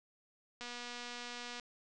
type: click train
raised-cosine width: 0.2 ms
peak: -28 dBFS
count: 240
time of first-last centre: 0.61-1.598 s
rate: 242 Hz
effects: resampled to 22050 Hz